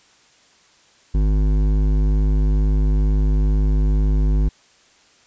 sine tone with hard clipping, 51.1 Hz, G#1, 27 cents flat, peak -16 dBFS, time 1.14-4.49 s, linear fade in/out 10 ms, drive 12 dB, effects white hiss -54 dBFS RMS until 5.26 s + resampled to 16000 Hz

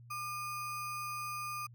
sine tone with sample-and-hold, 1202 Hz, D6, 40 cents sharp, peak -37 dBFS, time 0.1-1.67 s, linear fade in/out 10 ms, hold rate 3675 Hz, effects added 119 Hz sine -52 dBFS peak until 1.74 s

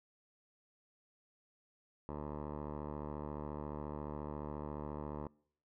10% pulse tone with low-pass filter, 74.3 Hz, D2, 21 cents sharp, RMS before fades -43 dBFS, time 2.09-5.27 s, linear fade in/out 0 ms, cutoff 850 Hz, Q 3.4, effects noise-tail reverb RT60 0.6 s tail -25 dB re dry

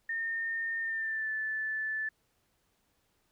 sine tone with pitch glide, 1823 to 1749.7 Hz, A#6 to A6, -39 to -10 cents, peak -31 dBFS, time 0.09-2.09 s, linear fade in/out 5 ms, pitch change -71 cents, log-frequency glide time 0.8-1.31 s, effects pink hiss -74 dBFS RMS until 3.31 s

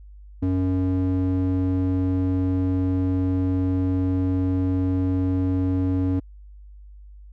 square tone with band-pass filter, 92.5 Hz, F#2, in tune, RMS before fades -22 dBFS, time 0.42-6.2 s, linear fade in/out 10 ms, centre 210 Hz, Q 8.4, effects added 50 Hz sine -41 dBFS peak until 7.32 s

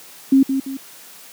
sine tone with echo, 269.1 Hz, C4, 49 cents sharp, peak -8 dBFS, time 0.32-0.43 s, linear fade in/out 5 ms, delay 170 ms, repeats 2, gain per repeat -8 dB, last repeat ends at 0.77 s, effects white hiss -42 dBFS RMS until 1.32 s + high-pass 150 Hz 12 dB/octave

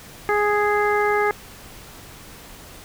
harmonic tone, 415.3 Hz, G#4, in tune, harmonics 1 / 2 / 3 / 4 / 5, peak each -20 / -23 / -25 / -26 / -27 dBFS, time 0.29-1.31 s, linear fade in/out 0 ms, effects pink hiss -42 dBFS RMS until 2.84 s

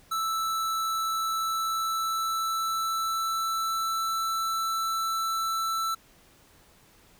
square tone with pitch glide, 1318.5 to 1327.7 Hz, E6 to E6, 0 to +12 cents, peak -27 dBFS, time 0.11-5.95 s, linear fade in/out 10 ms, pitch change +12 cents, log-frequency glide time 1.29-4.18 s, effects pink hiss -58 dBFS RMS until 7.19 s

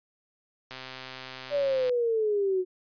click train, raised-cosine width 0.2 ms, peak -22 dBFS, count 155, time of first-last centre 0.71-1.895 s, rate 130 Hz
sine exponential sweep, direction down, 587.3 to 362.8 Hz, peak -23 dBFS, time 1.5-2.65 s, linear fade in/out 50 ms
effects resampled to 11025 Hz

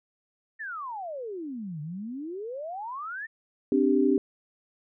sine exponential two-way sweep, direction down then up, 1851 to 144.8 to 1851 Hz, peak -33 dBFS, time 0.59-3.27 s, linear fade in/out 20 ms, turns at 1.81 s
sine chord, C suspended second, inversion none, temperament equal, 261.6 / 293.7 / 392 Hz, C4 / D4 / G4, 0 / 0 / 0 cents, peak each -24 dBFS, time 3.72-4.18 s, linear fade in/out 2 ms
effects none

